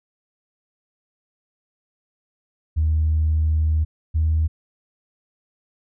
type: tone pair in turn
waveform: sine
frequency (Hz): 78.2 / 79.11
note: D#2 / D#2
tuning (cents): +9 / +29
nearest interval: unison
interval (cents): 20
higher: second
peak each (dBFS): -15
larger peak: neither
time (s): 2.76-3.85 / 4.14-4.48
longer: first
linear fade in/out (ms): 20
effects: tanh soft clip ceiling -12 dBFS